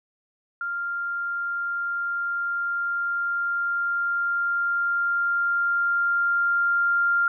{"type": "tone with level ramp", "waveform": "sine", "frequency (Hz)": 1395, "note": "F6", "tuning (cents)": -2, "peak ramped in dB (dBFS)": [-26, -18], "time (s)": [0.61, 7.28], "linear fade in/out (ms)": 2, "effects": []}